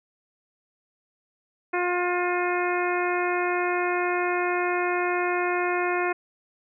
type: harmonic tone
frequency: 355.6 Hz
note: F4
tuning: 31 cents sharp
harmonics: 1 / 2 / 3 / 4 / 5 / 6 / 7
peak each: -26 / -29 / -31 / -32 / -33 / -34 / -34 dBFS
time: 1.73-6.13 s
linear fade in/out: 10 ms
effects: none